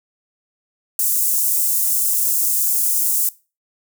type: high-pass noise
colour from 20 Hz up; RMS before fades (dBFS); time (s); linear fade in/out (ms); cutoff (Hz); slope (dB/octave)
white; -18; 0.99-3.29; 2; 7300; 24
effects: noise-tail reverb RT60 0.3 s tail -20 dB re dry